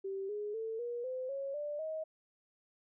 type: tone with pitch steps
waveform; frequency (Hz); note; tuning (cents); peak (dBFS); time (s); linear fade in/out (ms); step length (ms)
sine; 388.7 / 416.6 / 446.5 / 478.5 / 512.9 / 549.7 / 589.2 / 631.4; G4 / G#4 / A4 / A#4 / C5 / C#5 / D5 / D#5; -15 / +5 / +25 / +45 / -35 / -15 / +6 / +25; -36; 0.04-2.04; 10; 250
effects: none